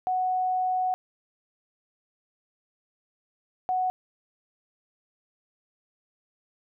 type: tone pair in turn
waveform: sine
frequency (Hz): 740 / 740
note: F#5 / F#5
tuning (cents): 0 / 0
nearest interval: unison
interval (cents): 0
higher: neither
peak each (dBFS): -23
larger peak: neither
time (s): 0.07-0.94 / 3.69-3.9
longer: first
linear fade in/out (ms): 0
effects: none